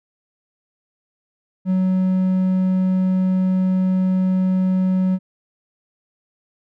triangle tone, 186.3 Hz, F#3, 12 cents sharp, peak -13 dBFS, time 1.65-5.19 s, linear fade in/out 50 ms, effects none

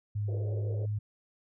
sine tone with pitch glide, 103.83 to 105.04 Hz, G#2 to G#2, 0 to +20 cents, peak -29 dBFS, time 0.15-0.99 s, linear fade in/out 10 ms, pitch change +20 cents, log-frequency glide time 0.29-0.69 s
white band-pass noise, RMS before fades -43 dBFS, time 0.28-0.86 s, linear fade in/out 5 ms, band 370 to 540 Hz, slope 48 dB/octave
effects none

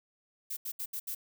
violet noise bursts at uneven times, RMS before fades -37 dBFS, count 5, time 0.5-0.57 / 0.65-0.72 / 0.79-0.86 / 0.93-1 / 1.07-1.15 s, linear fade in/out 10 ms, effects none

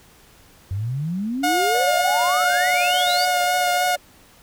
sine exponential sweep, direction up, 91.8 to 4845 Hz, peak -22 dBFS, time 0.71-3.25 s, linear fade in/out 0 ms
sawtooth tone with vibrato, 719 Hz, F#5, 50 cents flat, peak -14 dBFS, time 1.43-3.96 s, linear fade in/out 10 ms, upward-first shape triangle, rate 3.4 Hz, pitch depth 21 cents each way
triangle tone with tremolo, 582 Hz, D5, 16 cents flat, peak -24 dBFS, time 1.74-3.97 s, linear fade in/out 10 ms, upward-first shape square, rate 15 Hz, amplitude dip 50%
effects pink hiss -51 dBFS RMS until 4.42 s

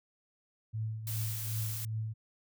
sine tone with tremolo, 110 Hz, A2, in tune, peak -31 dBFS, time 0.73-2.14 s, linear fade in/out 20 ms, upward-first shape triangle, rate 2.6 Hz, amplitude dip 65%
blue noise, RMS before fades -40 dBFS, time 1.07-1.85 s, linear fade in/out 2 ms
effects none

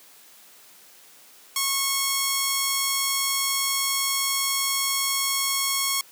5% pulse tone, 1095 Hz, C#6, 22 cents flat, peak -10 dBFS, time 1.56-6.01 s, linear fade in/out 2 ms, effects white hiss -51 dBFS RMS until 6.11 s + high-pass 200 Hz 12 dB/octave

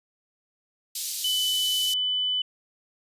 pink high-pass noise, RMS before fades -31 dBFS, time 0.95-1.94 s, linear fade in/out 5 ms, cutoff 3900 Hz, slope 24 dB/octave
sine tone, 3000 Hz, F#7, 23 cents sharp, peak -23 dBFS, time 1.24-2.42 s, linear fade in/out 5 ms
effects resampled to 32000 Hz

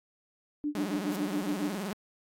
sine tone with tremolo, 295.3 Hz, D4, 10 cents sharp, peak -27 dBFS, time 0.64-1.75 s, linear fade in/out 0 ms, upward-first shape sine, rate 7.2 Hz, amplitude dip 95%
sawtooth tone with vibrato, 196 Hz, G3, in tune, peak -29 dBFS, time 0.75-1.93 s, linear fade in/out 0 ms, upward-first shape sine, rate 19 Hz, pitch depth 160 cents each way
white noise with exponential growth, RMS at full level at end -41 dBFS, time 0.98-1.16 s, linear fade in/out 2 ms, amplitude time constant 37 ms
effects AAC 64 kbps

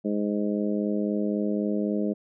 harmonic tone, 103.8 Hz, G#2, in tune, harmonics 2 / 3 / 4 / 5 / 6, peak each -26 / -30 / -32 / -34 / -36 dBFS, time 0.04-2.14 s, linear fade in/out 20 ms, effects none

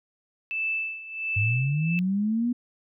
sine tone with tremolo, 2637 Hz, E7, in tune, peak -24 dBFS, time 0.51-1.99 s, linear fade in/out 0 ms, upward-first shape sine, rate 1.4 Hz, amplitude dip 80%
sine linear sweep, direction up, 98 to 246.9 Hz, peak -22 dBFS, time 1.36-2.53 s, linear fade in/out 10 ms
effects none

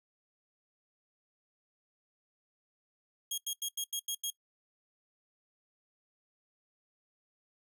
15% pulse tone bursts, 3272 Hz, G#7, 26 cents flat, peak -26 dBFS, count 7, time 3.31-4.303 s, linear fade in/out 5 ms, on 69 ms, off 85 ms, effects noise-tail reverb RT60 0.1 s tail -20 dB re dry

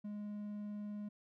triangle tone with vibrato, 207.7 Hz, G#3, in tune, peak -39 dBFS, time 0.04-1.09 s, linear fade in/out 10 ms, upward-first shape square, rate 20 Hz, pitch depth 8 cents each way, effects none

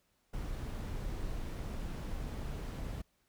brown noise, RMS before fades -39 dBFS, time 0.33-3.02 s, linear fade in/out 10 ms, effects pink hiss -75 dBFS RMS until 3.28 s

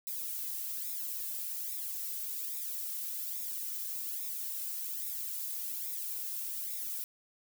violet noise with flanger, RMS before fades -38 dBFS, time 0.07-7.04 s, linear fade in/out 0 ms, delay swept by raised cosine 0.66 to 2.16 ms, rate 1.2 Hz, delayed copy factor -0.75, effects none

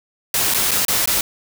white noise with dropouts, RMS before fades -18 dBFS, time 0.34-1.21 s, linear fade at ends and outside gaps 2 ms, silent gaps 0.539-0.545 / 0.71-0.714 / 0.851-0.882 / 1.058-1.074 s, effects none

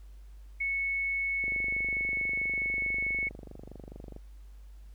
sine tone, 2206 Hz, C#7, 9 cents flat, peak -28 dBFS, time 0.6-3.29 s, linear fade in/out 10 ms
click train, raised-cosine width 2 ms, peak -31 dBFS, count 68, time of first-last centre 1.44-4.164 s, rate 24.6 Hz
effects added 50 Hz sine -46 dBFS peak until 4.94 s + pink hiss -68 dBFS RMS until 4.94 s

